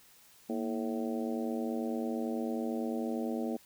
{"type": "harmonic tone with a mistuned harmonic", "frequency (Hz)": 109, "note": "A2", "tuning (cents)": -16, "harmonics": [2, 3, 4, 5, 6, 7], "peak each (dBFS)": [-34, -38, -40, -42, -44, -45], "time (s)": [0.49, 3.57], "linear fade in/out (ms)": 10, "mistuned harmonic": 2, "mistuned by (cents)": 120, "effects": ["white hiss -60 dBFS RMS until 3.65 s"]}